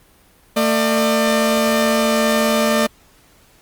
sawtooth tone pair together, 224.9 / 600.4 Hz, A3 / D5, +38 / +38 cents, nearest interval octave + perfect fourth, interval 1700 cents, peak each -13 / -13 dBFS, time 0.56-2.87 s, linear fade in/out 10 ms, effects pink hiss -52 dBFS RMS until 3.61 s + Opus 32 kbps

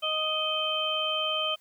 harmonic tone with a mistuned harmonic, 622.3 Hz, D#5, in tune, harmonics 1 / 2 / 4 / 5, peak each -33 / -33 / -36 / -28 dBFS, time 0.02-1.56 s, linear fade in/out 20 ms, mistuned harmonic 4, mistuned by +29 cents, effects white hiss -64 dBFS RMS until 1.6 s

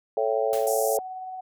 sine chord, A dominant seventh, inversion none, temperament equal with one note detuned, 440 / 554.4 / 669.2 / 784 Hz, A4 / C#5 / E5 / G5, 0 / 0 / +26 / 0 cents, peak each -26 / -26 / -28 / -30 dBFS, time 0.17-0.99 s, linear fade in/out 2 ms
white noise with exponential decay, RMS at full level -35 dBFS, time 0.53-0.91 s, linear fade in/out 1 ms, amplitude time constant 82 ms
sine tone with tremolo, 747 Hz, F#5, 16 cents sharp, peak -32 dBFS, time 0.66-1.41 s, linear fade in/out 10 ms, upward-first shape sine, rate 18 Hz, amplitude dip 25%
white band-pass noise, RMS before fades -33 dBFS, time 0.67-0.97 s, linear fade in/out 0 ms, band 5700 to 14000 Hz, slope 48 dB/octave
effects none

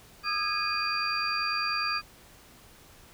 sine tone cluster, 1215 / 1305 / 1645 / 2475 / 4712 Hz, D#6 / E6 / G#6 / D#7 / D8, -42 / -18 / -17 / -10 / +5 cents, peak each -31 / -37 / -35 / -33 / -32 dBFS, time 0.23-2.02 s, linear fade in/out 50 ms, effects pink hiss -54 dBFS RMS until 3.13 s

